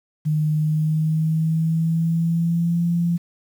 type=tone with pitch glide; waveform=sine; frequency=153.3 to 171.08 Hz; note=D#3 to F3; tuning=-25 to -35 cents; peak=-17 dBFS; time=0.25-3.18 s; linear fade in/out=20 ms; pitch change=+190 cents; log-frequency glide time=0.54-2.84 s; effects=8-bit